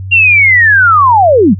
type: linear sweep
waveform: sine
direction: down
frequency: 2794 to 155.56 Hz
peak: -3 dBFS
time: 0.11-1.55 s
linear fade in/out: 20 ms
effects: added 95 Hz sine -19 dBFS peak until 1.59 s